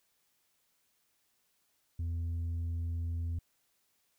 sine tone with tanh clipping, 84 Hz, E2, 33 cents sharp, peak -33 dBFS, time 1.99-3.39 s, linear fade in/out 5 ms, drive 3 dB, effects white hiss -75 dBFS RMS until 4.18 s

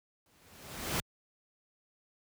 pink noise with exponential growth, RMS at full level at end -30 dBFS, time 0.26-1 s, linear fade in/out 1 ms, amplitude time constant 160 ms, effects high-pass 60 Hz 12 dB/octave

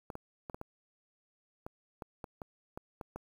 clicks, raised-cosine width 1 ms, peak -27 dBFS, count 12, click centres 0.102 / 0.154 / 0.498 / 0.545 / 0.614 / 1.665 / 2.022 / 2.242 / 2.418 / 2.775 / 3.012 / 3.16 s, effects 9-bit

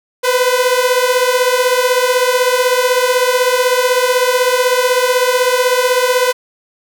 sawtooth beating tone pair, 493.9 / 509.9 Hz, B4 / C5, 0 / -45 cents, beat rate 16 Hz, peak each -10 dBFS, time 0.23-6.33 s, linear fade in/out 20 ms, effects none

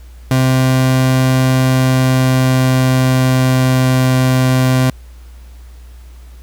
30% pulse tone with pitch glide, 130 to 129.03 Hz, C3 to C3, -11 to -24 cents, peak -7 dBFS, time 0.31-4.9 s, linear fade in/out 2 ms, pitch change -13 cents, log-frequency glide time 1.54-4.11 s, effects added 60 Hz sine -33 dBFS peak until 6.42 s + pink hiss -49 dBFS RMS until 6.42 s

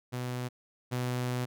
sawtooth tone pair in turn, 124.5 / 124.5 Hz, B2 / B2, +14 / +14 cents, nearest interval unison, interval 0 cents, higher neither, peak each -29 / -26 dBFS, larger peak second, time 0.12-0.49 / 0.91-1.46 s, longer second, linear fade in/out 20 ms, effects none

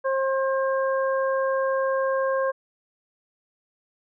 harmonic tone, 534 Hz, C5, 35 cents sharp, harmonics 1 / 2 / 3, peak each -22 / -28 / -32 dBFS, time 0.04-2.52 s, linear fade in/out 20 ms, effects none

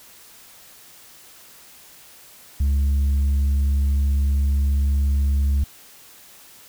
sine tone with tanh clipping, 69.8 Hz, C#2, 13 cents sharp, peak -17 dBFS, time 2.6-5.64 s, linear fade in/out 5 ms, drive 3 dB, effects white hiss -47 dBFS RMS until 6.68 s

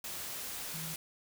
sine tone in noise, 160.6 Hz, E3, 45 cents flat, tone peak -43 dBFS, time 0.74-0.94 s, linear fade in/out 2 ms, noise white, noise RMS -41 dBFS, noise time 0.04-0.96 s, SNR -5 dB, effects none

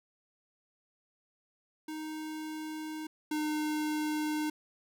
square tone pair in turn, 311.1 / 304.7 Hz, D#4 / D#4, 0 / -36 cents, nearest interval unison, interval 36 cents, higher first, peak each -38 / -31 dBFS, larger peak second, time 1.88-3.07 / 3.31-4.5 s, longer neither, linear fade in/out 5 ms, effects none

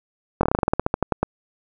slowing click train, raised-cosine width 1 ms, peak -4 dBFS, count 16, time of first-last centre 0.41-1.23 s, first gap 22 ms, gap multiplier 1.12, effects none

